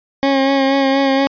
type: tone with vibrato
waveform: 20% pulse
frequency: 272 Hz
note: C#4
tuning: 33 cents flat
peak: -7 dBFS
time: 0.23-1.27 s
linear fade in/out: 0 ms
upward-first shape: sine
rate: 4.2 Hz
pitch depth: 25 cents each way
effects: resampled to 11025 Hz